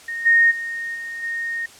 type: tone with level steps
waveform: sine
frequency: 1851 Hz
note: A#6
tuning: 13 cents flat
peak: -25 / -11 / -25 / -28 / -23 dBFS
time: 0.08-1.66 s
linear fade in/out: 5 ms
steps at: 0.25 / 0.5 / 0.94 / 1.22 s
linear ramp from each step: 20 ms
effects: white hiss -45 dBFS RMS until 1.79 s + low-pass 9000 Hz 12 dB/octave